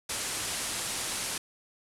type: low-pass noise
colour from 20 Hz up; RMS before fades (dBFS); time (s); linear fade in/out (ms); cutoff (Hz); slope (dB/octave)
white; -34; 0.09-1.38; 5; 11000; 48
effects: none